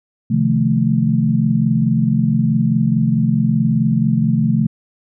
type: chord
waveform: sine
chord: F dominant seventh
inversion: second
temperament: equal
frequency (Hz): 130.81 / 155.56 / 174.61 / 220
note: C3 / Eb3 / F3 / A3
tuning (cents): 0 / 0 / 0 / 0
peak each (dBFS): -18 / -19 / -20 / -16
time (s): 0.3-4.67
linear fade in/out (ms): 10
effects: none